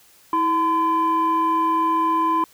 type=tone pair together; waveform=sine; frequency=324.7 / 1017.8 Hz; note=E4 / C6; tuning=-26 / -48 cents; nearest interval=octave + minor sixth; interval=1978 cents; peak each=-22 / -16 dBFS; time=0.33-2.44 s; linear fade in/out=2 ms; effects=tanh soft clip ceiling -13 dBFS + white hiss -53 dBFS RMS until 2.53 s